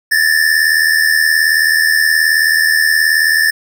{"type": "tone pair together", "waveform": "square", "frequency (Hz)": [1730.2, 1809], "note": ["A6", "A6"], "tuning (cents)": [-30, 48], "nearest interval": "minor second", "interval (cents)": 78, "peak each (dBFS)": -13, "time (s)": [0.11, 3.51], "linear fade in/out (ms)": 10, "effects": []}